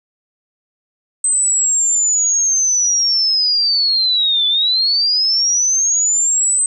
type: linear two-way sweep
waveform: sine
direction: down then up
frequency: 8230 to 3465 to 8230 Hz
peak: -12 dBFS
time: 1.24-6.66 s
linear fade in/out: 2 ms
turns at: 4.47 s
effects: none